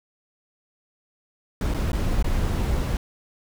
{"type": "noise with dropouts", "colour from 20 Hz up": "brown", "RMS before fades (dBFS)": -23, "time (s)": [1.61, 2.97], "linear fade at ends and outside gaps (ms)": 2, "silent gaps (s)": [[1.739, 1.744], [1.918, 1.93], [2.226, 2.243]], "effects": []}